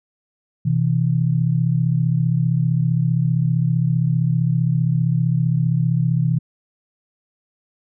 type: tone pair together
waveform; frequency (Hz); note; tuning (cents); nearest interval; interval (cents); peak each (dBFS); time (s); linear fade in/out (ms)
sine; 126.7 / 162; B2 / E3; +45 / -30; major third; 425; -18; 0.65-6.39; 10
effects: none